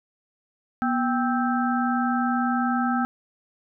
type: harmonic tone with a mistuned harmonic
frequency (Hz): 261.6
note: C4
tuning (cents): 0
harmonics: 1 / 3 / 5 / 6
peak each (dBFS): -23 / -27 / -28 / -32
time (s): 0.82-3.05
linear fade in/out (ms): 0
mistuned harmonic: 1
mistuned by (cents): -130
effects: none